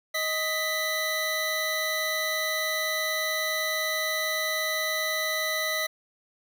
25% pulse tone pair together, 626.2 / 1988 Hz, D#5 / B6, +11 / +11 cents, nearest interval octave + minor sixth, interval 2000 cents, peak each -27 / -24 dBFS, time 0.14-5.87 s, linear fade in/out 10 ms, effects none

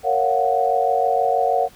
sine chord, Gb major seventh, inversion first, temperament just, 462.5 / 555 / 693.7 / 740 Hz, Bb4 / Db5 / F5 / Gb5, -14 / +2 / -12 / 0 cents, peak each -23 / -23 / -22 / -19 dBFS, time 0.03-1.69 s, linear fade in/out 50 ms, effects pink hiss -49 dBFS RMS until 1.75 s

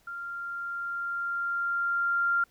sine tone with level ramp, 1390 Hz, F6, 9 cents flat, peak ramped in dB -35 to -22 dBFS, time 0.07-2.44 s, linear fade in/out 5 ms, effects pink hiss -65 dBFS RMS until 2.5 s

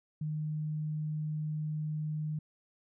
sine tone, 153.3 Hz, D#3, 25 cents flat, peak -32 dBFS, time 0.21-2.39 s, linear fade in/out 5 ms, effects none

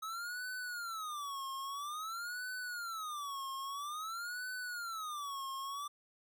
square tone with vibrato, 1272 Hz, D#6, 38 cents sharp, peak -40 dBFS, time 0.02-5.88 s, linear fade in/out 10 ms, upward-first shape sine, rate 0.5 Hz, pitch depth 290 cents each way, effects none

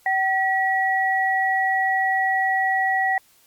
sine tone pair together, 765.1 / 1928 Hz, G5 / B6, -42 / -42 cents, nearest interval octave + major third, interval 1600 cents, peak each -21 dBFS, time 0.06-3.18 s, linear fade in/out 2 ms, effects white hiss -57 dBFS RMS until 3.46 s + Opus 48 kbps

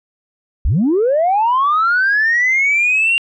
sine linear sweep, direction up, 41.2 to 2794 Hz, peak -10 dBFS, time 0.65-3.18 s, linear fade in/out 0 ms, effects tanh soft clip ceiling -8 dBFS

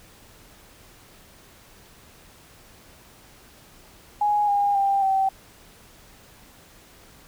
sine tone with pitch steps, 830.6 / 810.7 / 791.3 / 772.3 Hz, G#5 / G#5 / G5 / G5, 0 / -42 / +16 / -26 cents, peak -18 dBFS, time 4.21-5.29 s, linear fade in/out 5 ms, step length 270 ms, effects pink hiss -51 dBFS RMS until 7.27 s

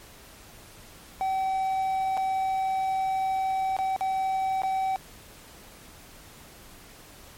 triangle tone with dropouts, 765 Hz, G5, 42 cents flat, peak -22 dBFS, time 1.21-4.96 s, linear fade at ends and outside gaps 0 ms, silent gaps 2.17-2.175 / 3.766-3.788 / 3.963-4.009 / 4.619-4.634 s, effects pink hiss -49 dBFS RMS until 7.37 s + MP3 64 kbps

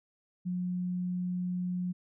sine tone, 180 Hz, F#3, 47 cents flat, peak -30 dBFS, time 0.45-1.93 s, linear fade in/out 20 ms, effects none

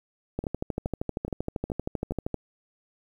two click trains, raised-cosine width 2 ms, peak -15 / -21 dBFS, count 26 / 5, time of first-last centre 0.39-2.343 / 0.44-2.121 s, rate 12.8 / 2.38 Hz, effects 9-bit

